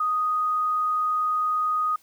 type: tone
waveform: sine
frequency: 1244.5 Hz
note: D#6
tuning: in tune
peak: -21 dBFS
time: 0-1.96 s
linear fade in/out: 5 ms
effects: white hiss -59 dBFS RMS until 2.02 s